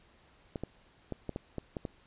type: clicks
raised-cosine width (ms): 2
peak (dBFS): -22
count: 8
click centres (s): 0.558 / 0.636 / 1.123 / 1.293 / 1.361 / 1.583 / 1.768 / 1.852
effects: pink hiss -63 dBFS RMS until 2.06 s + resampled to 8000 Hz